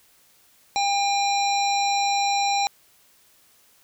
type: harmonic tone with a mistuned harmonic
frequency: 802 Hz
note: G5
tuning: 39 cents sharp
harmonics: 1 / 3 / 5 / 7 / 9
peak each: -21 / -29 / -28 / -31 / -35 dBFS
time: 0.76-2.67 s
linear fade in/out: 0 ms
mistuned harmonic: 9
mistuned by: +27 cents
effects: white hiss -58 dBFS RMS until 3.83 s